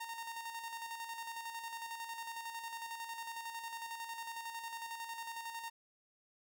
sawtooth tone with tremolo, 920 Hz, A#5, 23 cents flat, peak -37 dBFS, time 0-5.7 s, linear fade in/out 10 ms, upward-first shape square, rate 11 Hz, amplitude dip 45%, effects none

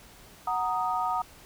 sine chord, D# minor, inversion first, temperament equal, 740 / 932.3 / 1244.5 Hz, F#5 / A#5 / D#6, 0 / 0 / 0 cents, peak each -30 dBFS, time 0.47-1.22 s, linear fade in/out 5 ms, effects pink hiss -52 dBFS RMS until 1.45 s

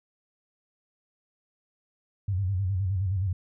sine tone with vibrato, 95.1 Hz, F#2, 48 cents sharp, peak -24 dBFS, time 2.28-3.33 s, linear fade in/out 5 ms, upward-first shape square, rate 9.6 Hz, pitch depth 89 cents each way, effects none

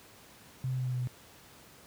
sine tone with pitch steps, 129.7 / 128.66 / 127.62 / 126.59 / 125.57 / 124.56 Hz, C3 / C3 / C3 / B2 / B2 / B2, -15 / -29 / -43 / +43 / +29 / +15 cents, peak -29 dBFS, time 0.64-1.072 s, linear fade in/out 0 ms, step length 72 ms, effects pink hiss -55 dBFS RMS until 1.86 s + high-pass 80 Hz 12 dB/octave

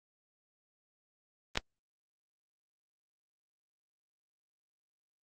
clicks, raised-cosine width 0.2 ms, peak -19 / -9 dBFS, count 2, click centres 1.556 / 1.574 s, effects Opus 24 kbps

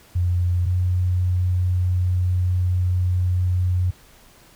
sine tone pair in turn, 88.7 / 90.46 Hz, F2 / F#2, +27 / -39 cents, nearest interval unison, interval 34 cents, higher second, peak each -17 / -17 dBFS, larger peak neither, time 0.15-0.66 / 0.66-3.91 s, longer second, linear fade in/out 10 ms, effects pink hiss -51 dBFS RMS until 4.55 s

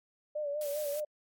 sine tone with vibrato, 587.3 Hz, D5, in tune, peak -32 dBFS, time 0.35-1.05 s, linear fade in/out 10 ms, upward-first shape sine, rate 5 Hz, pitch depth 59 cents each way
blue noise, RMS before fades -43 dBFS, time 0.61-1 s, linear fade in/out 2 ms
effects AAC 64 kbps

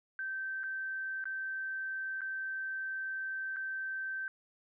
sine tone with dropouts, 1553 Hz, G6, 17 cents flat, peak -35 dBFS, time 0.19-4.28 s, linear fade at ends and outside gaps 1 ms, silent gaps 0.634-0.638 / 1.241-1.255 / 2.208-2.216 / 3.562-3.567 s, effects none

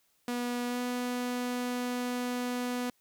sawtooth tone with pitch glide, 243.3 to 246.6 Hz, B3 to B3, -26 to -2 cents, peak -27 dBFS, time 0.28-2.9 s, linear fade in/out 2 ms, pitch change +24 cents, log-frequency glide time 0.67-0.8 s, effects white hiss -71 dBFS RMS until 3 s

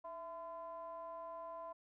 triangle ring-modulated tone, 178.1 Hz, F3, 34 cents sharp, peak -40 dBFS, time 0.04-1.73 s, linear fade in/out 10 ms, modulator 840 Hz, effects none

